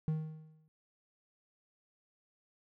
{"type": "tone with exponential decay", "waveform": "triangle", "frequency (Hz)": 156.6, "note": "D#3", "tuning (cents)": 11, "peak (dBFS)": -26, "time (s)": [0.08, 0.68], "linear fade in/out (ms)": 0, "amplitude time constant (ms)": 130, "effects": []}